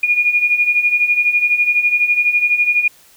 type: beating tone pair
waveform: sine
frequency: 2429 / 2441 Hz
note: D#7 / D#7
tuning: -42 / -34 cents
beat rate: 12 Hz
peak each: -18 / -13 dBFS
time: 0.03-2.88 s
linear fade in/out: 5 ms
effects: white hiss -48 dBFS RMS until 3.16 s